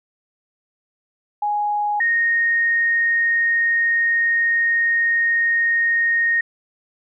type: tone pair in turn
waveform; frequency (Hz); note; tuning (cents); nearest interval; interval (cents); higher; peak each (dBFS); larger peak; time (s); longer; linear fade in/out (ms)
sine; 830.6 / 1856.6; G#5 / A#6; 0 / -7; octave + major second; 1393; second; -18 / -15; second; 1.42-2 / 2-6.41; second; 5
effects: none